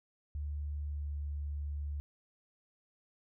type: tone with pitch glide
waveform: sine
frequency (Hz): 73.3 to 72.75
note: D2 to D2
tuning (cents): -3 to -16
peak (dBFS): -35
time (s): 0.35-2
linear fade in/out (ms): 0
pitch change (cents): -13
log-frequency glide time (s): 0.88-1.1
effects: none